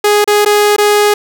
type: tone with dropouts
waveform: sawtooth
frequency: 415.3 Hz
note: G#4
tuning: in tune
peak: -3 dBFS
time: 0.04-1.14 s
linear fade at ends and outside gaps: 5 ms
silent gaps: 0.244-0.275 / 0.449-0.459 / 0.764-0.782 s
effects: none